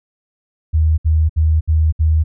sine tone bursts, 78.8 Hz, D#2, 23 cents sharp, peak -10 dBFS, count 5, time 0.73-2.24 s, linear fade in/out 20 ms, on 250 ms, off 65 ms, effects none

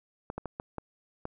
clicks, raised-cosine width 1 ms, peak -21 dBFS, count 6, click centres 0.301 / 0.38 / 0.457 / 0.599 / 0.783 / 1.254 s, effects none

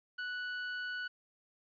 40% pulse tone, 1480 Hz, F#6, in tune, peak -36 dBFS, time 0.18-1.08 s, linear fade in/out 10 ms, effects resampled to 11025 Hz + 12-bit

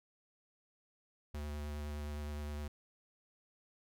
square tone with vibrato, 74 Hz, D2, 14 cents sharp, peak -40 dBFS, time 1.34-2.68 s, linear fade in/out 5 ms, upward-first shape square, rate 9.7 Hz, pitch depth 12 cents each way, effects none

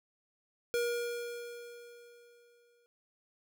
square tone with exponential decay, 476.3 Hz, A#4, 37 cents sharp, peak -29 dBFS, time 0.74-2.86 s, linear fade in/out 0 ms, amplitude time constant 460 ms, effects none

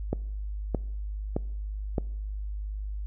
click train, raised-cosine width 2 ms, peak -13 dBFS, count 4, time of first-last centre 0.13-1.982 s, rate 1.62 Hz, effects noise-tail reverb RT60 0.8 s tail -23 dB re dry + added 51 Hz sine -31 dBFS peak until 3.06 s

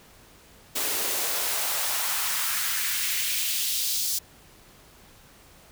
white noise with high-pass filter sweep, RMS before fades -27 dBFS, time 0.75-4.19 s, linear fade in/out 10 ms, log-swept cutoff 300 to 5000 Hz, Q 1.5, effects pink hiss -53 dBFS RMS until 5.71 s

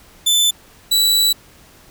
sawtooth tone pair in turn, 3521 / 3944 Hz, A7 / B7, 0 / -3 cents, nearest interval major second, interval 197 cents, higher second, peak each -9 dBFS, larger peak neither, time 0.26-0.51 / 0.91-1.33 s, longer second, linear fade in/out 10 ms, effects pink hiss -47 dBFS RMS until 1.9 s

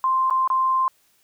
sine tone with dropouts, 1046.5 Hz, C6, in tune, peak -17 dBFS, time 0.04-0.88 s, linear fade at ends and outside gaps 1 ms, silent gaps 0.299-0.309 / 0.476-0.501 s, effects white hiss -62 dBFS RMS until 1.23 s

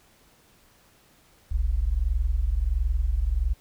sine tone pair together, 43.05 / 64.5 Hz, F1 / C2, -24 / -24 cents, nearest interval perfect fifth, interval 700 cents, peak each -24 dBFS, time 1.51-3.54 s, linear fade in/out 10 ms, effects pink hiss -59 dBFS RMS until 3.6 s

